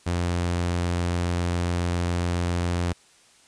sawtooth tone, 87.31 Hz, F2, in tune, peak -19 dBFS, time 0.06-2.93 s, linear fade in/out 10 ms, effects white hiss -56 dBFS RMS until 3.47 s + resampled to 22050 Hz

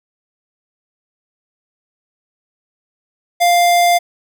square tone, 698.5 Hz, F5, in tune, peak -10 dBFS, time 3.4-3.99 s, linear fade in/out 20 ms, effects none

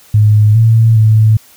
sine tone with pitch steps, 106 / 112.9 / 109.2 Hz, G#2 / A2 / A2, +36 / +45 / -13 cents, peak -4 dBFS, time 0.14-1.37 s, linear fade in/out 5 ms, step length 410 ms, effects white hiss -43 dBFS RMS until 1.56 s

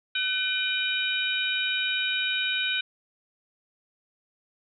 harmonic tone with a mistuned harmonic, 756 Hz, F#5, 37 cents sharp, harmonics 2 / 3 / 4 / 5, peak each -30 / -30 / -30 / -30 dBFS, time 0.15-2.81 s, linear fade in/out 5 ms, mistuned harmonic 3, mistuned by +100 cents, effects none

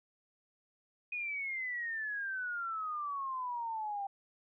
sine exponential sweep, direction down, 2489 to 784 Hz, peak -35 dBFS, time 1.12-4.07 s, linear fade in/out 5 ms, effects none

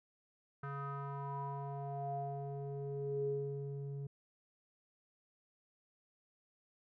square tone with low-pass filter sweep, 140 Hz, C#3, 18 cents sharp, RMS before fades -41 dBFS, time 0.63-4.07 s, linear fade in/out 5 ms, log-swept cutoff 1400 to 290 Hz, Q 8, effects none

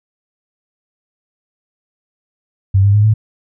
sine tone with pitch steps, 97 / 100.71 / 104.56 / 108.56 Hz, G2 / G2 / G#2 / A2, -18 / +47 / +12 / -23 cents, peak -7 dBFS, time 2.74-3.14 s, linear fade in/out 10 ms, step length 100 ms, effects none

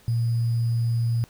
sine tone with sample-and-hold, 116.54 Hz, A#2, in tune, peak -20 dBFS, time 0.08-1.24 s, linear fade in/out 0 ms, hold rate 4900 Hz, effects pink hiss -55 dBFS RMS until 1.29 s

